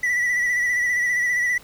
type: tone with vibrato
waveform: triangle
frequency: 1957 Hz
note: B6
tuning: 16 cents flat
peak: -17 dBFS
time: 0.03-1.58 s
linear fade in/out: 5 ms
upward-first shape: sine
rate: 15 Hz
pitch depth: 40 cents each way
effects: pink hiss -48 dBFS RMS until 1.63 s